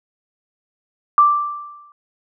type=tone with exponential decay; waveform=sine; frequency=1174.7 Hz; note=D6; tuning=in tune; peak=-6 dBFS; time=1.18-1.92 s; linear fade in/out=1 ms; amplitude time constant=160 ms; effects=none